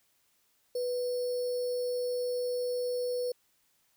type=tone with sample-and-hold; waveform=sine; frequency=493.9 Hz; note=B4; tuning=in tune; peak=-29 dBFS; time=0.75-3.32 s; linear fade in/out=5 ms; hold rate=4900 Hz; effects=white hiss -71 dBFS RMS until 3.96 s